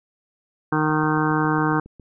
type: harmonic tone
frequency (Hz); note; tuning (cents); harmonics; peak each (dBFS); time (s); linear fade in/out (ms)
154.3; D#3; -14; 1 / 2 / 3 / 5 / 6 / 7 / 8 / 9 / 10; -24 / -22 / -28 / -29 / -28 / -28 / -29 / -32 / -28; 0.72-1.8; 5
type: click train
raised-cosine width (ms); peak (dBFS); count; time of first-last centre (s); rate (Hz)
3; -30; 9; 0.9-1.997; 7.29
effects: none